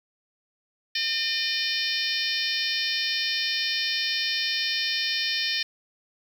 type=harmonic tone; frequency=606 Hz; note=D#5; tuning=46 cents flat; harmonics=3 / 4 / 5 / 6 / 7 / 8 / 9; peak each=-32 / -32 / -32 / -32 / -32 / -32 / -32 dBFS; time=0.95-5.63 s; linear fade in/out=5 ms; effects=8-bit